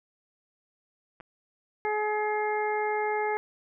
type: clicks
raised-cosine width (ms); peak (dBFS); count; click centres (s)
0.5; -31; 2; 1.202 / 1.208
type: harmonic tone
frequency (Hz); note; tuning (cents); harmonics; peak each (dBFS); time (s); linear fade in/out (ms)
423.6; G#4; +34; 1 / 2 / 3 / 4 / 5; -29 / -29 / -41 / -38 / -35; 1.85-3.37; 0
effects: none